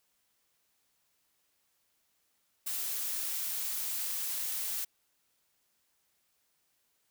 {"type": "noise", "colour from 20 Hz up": "blue", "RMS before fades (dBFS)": -35, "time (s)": [2.66, 4.85], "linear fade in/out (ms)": 10, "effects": ["white hiss -75 dBFS RMS until 7.1 s"]}